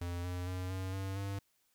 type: tone with pitch steps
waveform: square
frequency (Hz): 87.31 / 89.51 / 91.76 / 94.06 / 96.43 / 98.85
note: F2 / F2 / F#2 / F#2 / G2 / G2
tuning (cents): 0 / +43 / -14 / +29 / -28 / +15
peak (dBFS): -37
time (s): 0.01-1.39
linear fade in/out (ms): 5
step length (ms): 230
effects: white hiss -75 dBFS RMS until 1.74 s